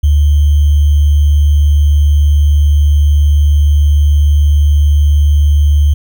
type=tone with sample-and-hold; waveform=sine; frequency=73.42 Hz; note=D2; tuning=in tune; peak=-5 dBFS; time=0.03-5.94 s; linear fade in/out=10 ms; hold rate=3150 Hz; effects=none